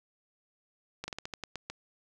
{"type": "slowing click train", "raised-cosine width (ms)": 0.2, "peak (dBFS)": -20, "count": 9, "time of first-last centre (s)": [1.04, 1.7], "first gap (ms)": 40, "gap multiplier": 1.2, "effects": []}